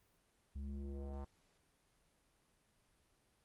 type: tone with low-pass filter sweep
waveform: square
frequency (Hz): 69.3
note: C#2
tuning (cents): 0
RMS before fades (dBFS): -45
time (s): 0.55-1.25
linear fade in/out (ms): 10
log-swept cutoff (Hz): 140 to 1000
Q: 2
effects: pink hiss -75 dBFS RMS until 3.44 s + Opus 32 kbps